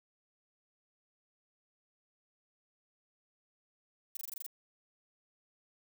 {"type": "noise bursts", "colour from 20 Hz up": "violet", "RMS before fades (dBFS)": -41, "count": 8, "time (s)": [4.15, 4.464], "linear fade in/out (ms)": 2, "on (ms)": 20, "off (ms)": 22, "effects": []}